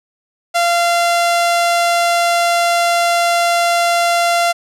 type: tone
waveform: sawtooth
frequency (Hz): 689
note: F5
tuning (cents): -24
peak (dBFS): -8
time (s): 0.54-4.53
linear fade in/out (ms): 20
effects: low-pass 11000 Hz 12 dB/octave